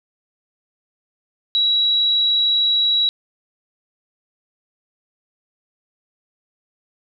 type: tone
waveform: sine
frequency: 3889 Hz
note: B7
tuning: 27 cents flat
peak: -14 dBFS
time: 1.55-3.09 s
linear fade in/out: 0 ms
effects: none